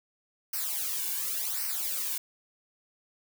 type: noise with flanger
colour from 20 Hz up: blue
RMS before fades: -32 dBFS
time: 0.53-2.18 s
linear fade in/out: 5 ms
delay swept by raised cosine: 0.28 to 1.58 ms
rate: 0.9 Hz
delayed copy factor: -0.85
effects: none